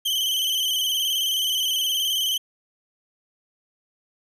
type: tone with vibrato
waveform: 40% pulse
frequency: 3087 Hz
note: G7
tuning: 27 cents flat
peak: -20 dBFS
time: 0.05-2.38 s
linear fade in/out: 10 ms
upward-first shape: square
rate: 19 Hz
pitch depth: 48 cents each way
effects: none